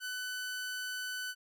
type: tone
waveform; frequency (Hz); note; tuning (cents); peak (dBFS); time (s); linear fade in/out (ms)
sawtooth; 1500; F#6; +23; -33; 0-1.35; 50
effects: none